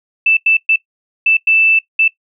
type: tone bursts at uneven times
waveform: sine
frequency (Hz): 2646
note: E7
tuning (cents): +6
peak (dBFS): -8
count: 6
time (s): 0.26-0.37 / 0.46-0.57 / 0.69-0.76 / 1.26-1.37 / 1.47-1.79 / 1.99-2.08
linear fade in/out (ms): 5
effects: noise-tail reverb RT60 0.1 s tail -18 dB re dry